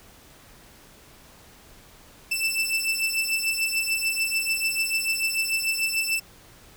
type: beating tone pair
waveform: sawtooth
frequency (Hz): 2651 / 2657.8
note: E7 / E7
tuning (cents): +9 / +14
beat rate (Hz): 6.8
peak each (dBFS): -23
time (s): 2.31-6.2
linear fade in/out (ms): 10
effects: pink hiss -51 dBFS RMS until 6.76 s